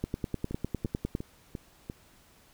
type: two click trains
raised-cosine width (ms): 3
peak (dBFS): -23 / -17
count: 5 / 12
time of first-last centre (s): 0.51-1.899 / 0.04-1.151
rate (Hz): 2.88 / 9.9
effects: pink hiss -60 dBFS RMS until 2.53 s